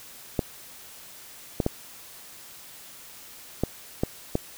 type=clicks; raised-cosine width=2 ms; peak=-9 dBFS; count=6; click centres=0.392 / 1.602 / 1.664 / 3.636 / 4.035 / 4.354 s; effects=white hiss -46 dBFS RMS until 4.57 s